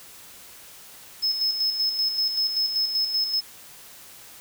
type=tone with tremolo; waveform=triangle; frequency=5190 Hz; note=E8; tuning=28 cents flat; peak=-19 dBFS; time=1.22-3.41 s; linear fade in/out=20 ms; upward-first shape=square; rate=5.2 Hz; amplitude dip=50%; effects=white hiss -46 dBFS RMS until 4.4 s